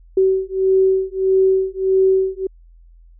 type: beating tone pair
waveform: sine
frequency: 379.9 / 381.5 Hz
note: F#4 / G4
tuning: +46 / -47 cents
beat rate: 1.6 Hz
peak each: -16 dBFS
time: 0.17-2.47 s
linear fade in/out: 5 ms
effects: added 42 Hz sine -43 dBFS peak until 3.19 s